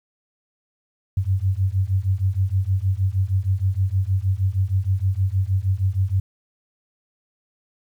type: beating tone pair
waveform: sine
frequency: 92.5 / 98.9 Hz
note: F#2 / G2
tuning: 0 / +16 cents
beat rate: 6.4 Hz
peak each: -21 dBFS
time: 1.17-6.2 s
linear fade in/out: 5 ms
effects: 9-bit